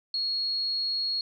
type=tone; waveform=sine; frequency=4311 Hz; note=C#8; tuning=49 cents flat; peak=-26 dBFS; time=0.14-1.21 s; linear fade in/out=2 ms; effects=none